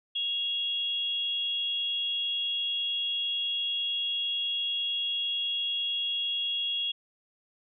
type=tone pair together; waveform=sine; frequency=2794 / 3323 Hz; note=F7 / G#7; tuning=0 / 0 cents; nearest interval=minor third; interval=300 cents; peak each=-36 / -28 dBFS; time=0.15-6.92 s; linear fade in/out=10 ms; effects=none